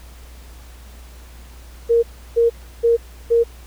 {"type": "tone bursts", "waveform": "sine", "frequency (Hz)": 466.2, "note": "A#4", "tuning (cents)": 0, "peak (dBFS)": -11, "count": 4, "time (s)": [1.89, 3.44], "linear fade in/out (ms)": 20, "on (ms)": 140, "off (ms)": 330, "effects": ["added 60 Hz sine -38 dBFS peak until 3.66 s", "pink hiss -47 dBFS RMS until 3.66 s"]}